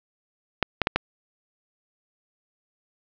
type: clicks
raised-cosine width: 0.3 ms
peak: -3 dBFS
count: 4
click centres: 0.627 / 0.817 / 0.871 / 0.96 s
effects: low-pass 4000 Hz 12 dB/octave